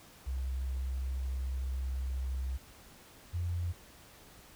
sine tone pair in turn, 65.1 / 86.9 Hz, C2 / F2, -8 / -8 cents, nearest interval perfect fourth, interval 500 cents, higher second, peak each -32 / -31 dBFS, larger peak second, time 0.26-2.58 / 3.33-3.73 s, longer first, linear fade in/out 20 ms, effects pink hiss -56 dBFS RMS until 4.55 s

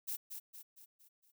violet noise with echo, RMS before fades -39 dBFS, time 0.07-0.17 s, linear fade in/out 20 ms, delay 230 ms, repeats 5, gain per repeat -6 dB, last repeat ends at 1.32 s, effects none

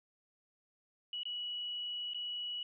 sine tone with dropouts, 2932 Hz, F#7, 16 cents flat, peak -37 dBFS, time 1.13-2.63 s, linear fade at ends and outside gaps 2 ms, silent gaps 1.233-1.254 / 2.135-2.145 s, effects none

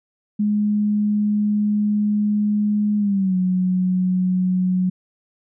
sine tone with pitch glide, 208.7 to 183.79 Hz, G#3 to F#3, +9 to -11 cents, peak -16 dBFS, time 0.39-4.9 s, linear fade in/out 10 ms, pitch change -220 cents, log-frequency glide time 2.98-3.36 s, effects none

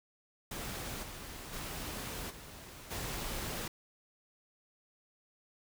pink noise with level steps, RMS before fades -41 / -46 / -41 / -50 / -39 dBFS, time 0.51-3.68 s, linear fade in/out 5 ms, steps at 1.02 / 1.52 / 2.29 / 2.9 s, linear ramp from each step 20 ms, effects none

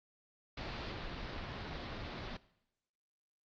pink low-pass noise, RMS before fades -43 dBFS, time 0.57-2.37 s, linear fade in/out 5 ms, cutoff 4800 Hz, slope 48 dB/octave, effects noise-tail reverb RT60 0.8 s tail -19 dB re dry + Opus 48 kbps

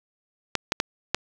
clicks, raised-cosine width 0.2 ms, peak -4 dBFS, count 4, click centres 0.553 / 0.721 / 0.801 / 1.146 s, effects 7-bit

